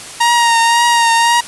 sawtooth tone with vibrato, 935 Hz, A#5, 5 cents sharp, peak -5 dBFS, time 0.2-1.41 s, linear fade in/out 10 ms, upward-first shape triangle, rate 1.9 Hz, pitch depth 33 cents each way, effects white hiss -30 dBFS RMS until 1.47 s + resampled to 24000 Hz

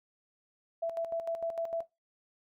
sine tone with tremolo, 665 Hz, E5, 15 cents sharp, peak -29 dBFS, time 0.82-1.83 s, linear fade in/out 10 ms, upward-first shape square, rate 6.6 Hz, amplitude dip 60%, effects noise-tail reverb RT60 0.2 s tail -18 dB re dry

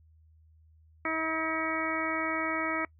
harmonic tone, 320 Hz, D#4, 49 cents sharp, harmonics 1 / 2 / 3 / 4 / 5 / 6 / 7, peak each -35 / -37 / -39 / -34 / -42 / -36 / -35 dBFS, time 1.05-2.85 s, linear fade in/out 2 ms, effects noise-tail reverb RT60 0.1 s tail -24 dB re dry + added 79 Hz sine -57 dBFS peak until 2.99 s

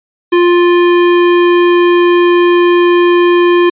square tone, 350.2 Hz, F4, 5 cents sharp, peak -6 dBFS, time 0.32-3.7 s, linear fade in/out 10 ms, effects resampled to 8000 Hz

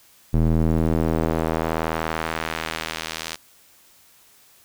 square tone with band-pass filter sweep, 40.31 Hz, E1, 38 cents flat, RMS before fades -23 dBFS, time 0.33-3.36 s, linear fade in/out 10 ms, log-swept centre 150 to 5300 Hz, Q 0.74, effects white hiss -54 dBFS RMS until 4.64 s

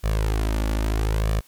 sawtooth tone with flanger, 53.4 Hz, G#1, 49 cents sharp, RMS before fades -22 dBFS, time 0.03-1.41 s, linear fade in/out 20 ms, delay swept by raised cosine 1.7 to 3.5 ms, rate 0.77 Hz, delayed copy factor +0.65, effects white hiss -55 dBFS RMS until 1.47 s + MP3 96 kbps

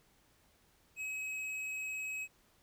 triangle tone with tanh clipping, 2553 Hz, D#7, 44 cents sharp, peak -39 dBFS, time 0.96-2.28 s, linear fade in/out 50 ms, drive 14 dB, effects pink hiss -69 dBFS RMS until 2.62 s

